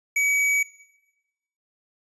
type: tone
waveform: square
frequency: 2272 Hz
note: C#7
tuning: 42 cents sharp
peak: -20 dBFS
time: 0.16-0.63 s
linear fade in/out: 5 ms
effects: noise-tail reverb RT60 1.0 s tail -18 dB re dry + resampled to 24000 Hz